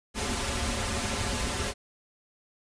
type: noise with comb filter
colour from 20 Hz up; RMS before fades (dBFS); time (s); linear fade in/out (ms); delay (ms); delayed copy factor
pink; -30; 0.14-1.74; 50; 6.3; -0.95
effects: resampled to 22050 Hz